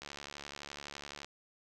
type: click train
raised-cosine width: 0.2 ms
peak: -26 dBFS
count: 89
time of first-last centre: 0.02-1.246 s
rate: 71.8 Hz
effects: none